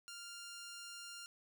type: tone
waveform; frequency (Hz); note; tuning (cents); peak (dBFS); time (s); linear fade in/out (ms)
10% pulse; 1396.9; F6; 0; -40; 0.08-1.26; 0
effects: none